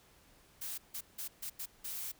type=noise bursts at uneven times; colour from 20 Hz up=blue; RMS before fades=-41 dBFS; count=6; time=0.61-0.78 / 0.94-1.01 / 1.18-1.28 / 1.42-1.5 / 1.59-1.66 / 1.84-2.12 s; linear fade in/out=10 ms; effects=pink hiss -64 dBFS RMS until 2.19 s